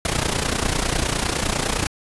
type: noise with amplitude modulation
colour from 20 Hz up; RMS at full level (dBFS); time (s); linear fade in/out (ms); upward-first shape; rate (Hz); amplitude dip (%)
pink; -19; 0.05-1.87; 2; sine; 29.9; 75
effects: resampled to 24000 Hz